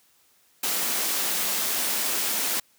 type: high-pass noise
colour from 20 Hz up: white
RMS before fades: -26 dBFS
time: 0.63-2.6 s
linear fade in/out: 5 ms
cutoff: 170 Hz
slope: 48 dB/octave
effects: white hiss -62 dBFS RMS until 2.78 s + high-pass 80 Hz 12 dB/octave